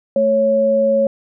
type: tone pair together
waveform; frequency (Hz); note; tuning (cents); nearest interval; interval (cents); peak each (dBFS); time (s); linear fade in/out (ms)
sine; 220 / 552; A3 / C#5; 0 / -7; octave + major third; 1593; -21 / -12; 0.16-1.07; 2
effects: none